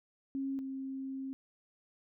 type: tone pair in turn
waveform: sine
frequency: 271.1 / 267.4 Hz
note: C#4 / C4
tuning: -38 / +38 cents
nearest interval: unison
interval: 24 cents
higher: first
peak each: -33 / -37 dBFS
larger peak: first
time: 0.35-0.59 / 0.59-1.33 s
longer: second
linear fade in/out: 0 ms
effects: none